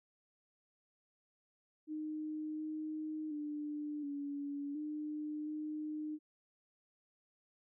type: tone with pitch steps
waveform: sine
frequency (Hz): 307.9 / 309.8 / 297.2 / 284.8 / 301.9 / 305.2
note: D#4 / D#4 / D4 / C#4 / D4 / D#4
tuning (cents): -18 / -7 / +21 / +47 / +48 / -33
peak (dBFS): -38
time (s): 1.87-6.19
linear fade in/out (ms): 50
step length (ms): 720
effects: none